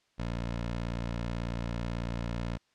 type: tone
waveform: 15% pulse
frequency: 58.2 Hz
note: A#1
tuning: 2 cents flat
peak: -26 dBFS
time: 0.18-2.58 s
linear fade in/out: 20 ms
effects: white hiss -71 dBFS RMS until 2.74 s + low-pass 5000 Hz 12 dB/octave